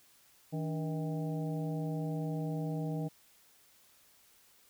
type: harmonic tone with a mistuned harmonic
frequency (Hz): 158.7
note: D#3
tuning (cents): +35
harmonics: 1 / 2 / 3 / 4 / 5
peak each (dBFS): -34 / -40 / -44 / -46 / -48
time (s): 0.52-3.09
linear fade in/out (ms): 20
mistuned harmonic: 2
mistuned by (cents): -130
effects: white hiss -64 dBFS RMS until 4.69 s